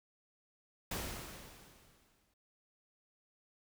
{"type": "noise with exponential decay", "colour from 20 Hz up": "pink", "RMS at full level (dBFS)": -38, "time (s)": [0.91, 2.34], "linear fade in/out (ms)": 5, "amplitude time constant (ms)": 310, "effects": []}